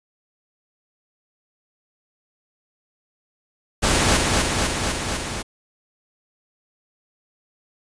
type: noise with echo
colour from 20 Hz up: pink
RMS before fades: -18 dBFS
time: 3.82-4.18 s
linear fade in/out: 20 ms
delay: 250 ms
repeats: 5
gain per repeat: -2 dB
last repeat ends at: 5.43 s
effects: resampled to 22050 Hz